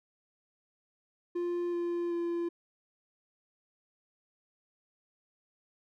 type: tone with pitch steps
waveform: triangle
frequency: 349.2 / 345.8 / 342.4 Hz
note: F4 / F4 / F4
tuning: 0 / -17 / -34 cents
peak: -28 dBFS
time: 1.35-2.49 s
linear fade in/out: 10 ms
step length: 380 ms
effects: none